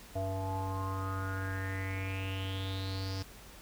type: tone with low-pass filter sweep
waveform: square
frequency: 95.8 Hz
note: G2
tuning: 39 cents flat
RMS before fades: -36 dBFS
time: 0.15-3.23 s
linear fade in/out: 10 ms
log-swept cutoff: 660 to 5200 Hz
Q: 7.4
effects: added 50 Hz sine -56 dBFS peak until 3.61 s + pink hiss -53 dBFS RMS until 3.61 s